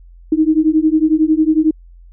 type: beating tone pair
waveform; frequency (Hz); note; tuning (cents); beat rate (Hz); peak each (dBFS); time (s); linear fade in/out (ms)
sine; 307.8 / 318.8; D#4 / D#4; -19 / +42; 11; -13; 0.32-1.71; 5
effects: added 43 Hz sine -38 dBFS peak until 2.12 s